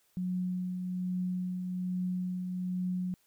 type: tone with tremolo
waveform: sine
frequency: 182 Hz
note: F#3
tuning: 28 cents flat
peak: -29 dBFS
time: 0.17-3.14 s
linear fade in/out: 0 ms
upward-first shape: triangle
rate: 1.2 Hz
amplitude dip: 40%
effects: white hiss -70 dBFS RMS until 3.26 s